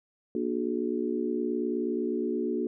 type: tone cluster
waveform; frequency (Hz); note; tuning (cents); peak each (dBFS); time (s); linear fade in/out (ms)
sine; 236.6 / 295.9 / 364.3 / 423.4; A#3 / D4 / F#4 / G#4; +26 / +13 / -27 / +33; -32 / -33 / -31 / -34; 0.35-2.67; 2
effects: none